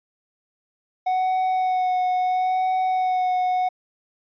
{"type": "tone with vibrato", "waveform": "triangle", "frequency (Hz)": 740, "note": "F#5", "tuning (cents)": 0, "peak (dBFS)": -17, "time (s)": [1.06, 3.69], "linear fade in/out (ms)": 10, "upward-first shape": "sine", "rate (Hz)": 0.74, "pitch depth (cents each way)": 17, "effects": ["resampled to 11025 Hz"]}